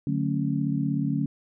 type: chord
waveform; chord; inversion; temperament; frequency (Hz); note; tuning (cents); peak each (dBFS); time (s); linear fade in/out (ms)
sine; D major seventh; none; just; 146.83 / 183.54 / 220.2 / 275.3; D3 / F#3 / A3 / C#4; 0 / -14 / +2 / -12; -27 / -31 / -30 / -28; 0.07-1.26; 2
effects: none